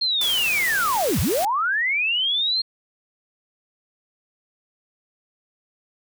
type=linear two-way sweep; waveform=sine; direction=down then up; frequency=4261 to 62.5 to 4261 Hz; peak=-19 dBFS; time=0.01-2.62 s; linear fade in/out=10 ms; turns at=1.2 s
type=noise; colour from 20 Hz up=white; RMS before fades=-29 dBFS; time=0.21-1.45 s; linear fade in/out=2 ms
effects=none